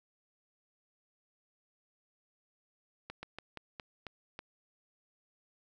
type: slowing click train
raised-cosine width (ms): 0.3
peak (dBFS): -26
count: 7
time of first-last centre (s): 3.1-4.391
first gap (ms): 130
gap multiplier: 1.2
effects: none